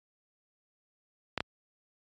clicks, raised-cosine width 0.3 ms, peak -13 dBFS, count 2, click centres 1.377 / 1.405 s, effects high-pass 60 Hz 12 dB/octave + MP3 48 kbps

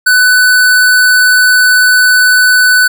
square tone, 1497 Hz, F#6, 20 cents sharp, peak -5 dBFS, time 0.06-2.88 s, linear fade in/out 10 ms, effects none

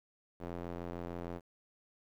square tone with band-pass filter, 43.26 Hz, F1, 16 cents flat, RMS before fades -42 dBFS, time 0.39-1.41 s, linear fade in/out 50 ms, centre 470 Hz, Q 0.76, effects 11-bit

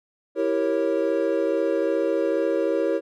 triangle chord, E diminished seventh, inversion none, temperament equal with one note detuned, 329.6 / 392 / 466.2 / 549.9 Hz, E4 / G4 / Bb4 / Db5, 0 / 0 / 0 / -14 cents, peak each -24 / -25 / -24 / -23 dBFS, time 0.35-3.01 s, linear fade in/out 50 ms, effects none

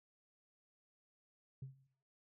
sine tone with exponential decay, 133.6 Hz, C3, 36 cents sharp, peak -40 dBFS, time 1.62-1.87 s, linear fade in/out 5 ms, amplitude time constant 54 ms, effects noise-tail reverb RT60 0.6 s tail -18 dB re dry + tanh soft clip ceiling -41 dBFS

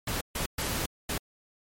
pink noise bursts at uneven times, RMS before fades -31 dBFS, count 4, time 0.07-0.21 / 0.35-0.46 / 0.58-0.86 / 1.09-1.18 s, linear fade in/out 5 ms, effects MP3 64 kbps

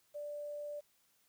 sine tone with quantisation, 587.3 Hz, D5, in tune, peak -40 dBFS, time 0.14-0.81 s, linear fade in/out 20 ms, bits 11, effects white hiss -73 dBFS RMS until 1.28 s

